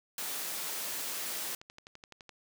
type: high-pass noise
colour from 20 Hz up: white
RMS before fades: -37 dBFS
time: 0.18-1.55 s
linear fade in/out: 2 ms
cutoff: 210 Hz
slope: 12 dB/octave
type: click train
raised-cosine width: 0.2 ms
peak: -31 dBFS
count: 10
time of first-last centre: 1.53-2.293 s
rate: 11.8 Hz
effects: none